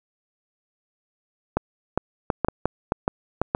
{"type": "clicks", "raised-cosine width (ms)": 1, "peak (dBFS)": -6, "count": 10, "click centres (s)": [1.57, 1.976, 2.302, 2.447, 2.485, 2.656, 2.921, 3.079, 3.416, 3.549], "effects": []}